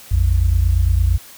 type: tone pair together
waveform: sine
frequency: 56.99 / 85.8 Hz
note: A#1 / F2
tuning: -38 / -30 cents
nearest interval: perfect fifth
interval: 708 cents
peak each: -14 dBFS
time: 0.11-1.18 s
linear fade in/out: 10 ms
effects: tanh soft clip ceiling -5 dBFS + white hiss -41 dBFS RMS until 1.37 s